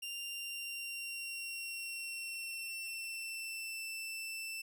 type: tone with pitch glide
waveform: sawtooth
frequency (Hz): 2786 to 2665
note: F7 to E7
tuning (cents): -5 to +18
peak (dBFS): -37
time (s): 0.02-4.62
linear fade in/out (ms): 10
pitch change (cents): -77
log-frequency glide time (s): 0.24-3.84
effects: none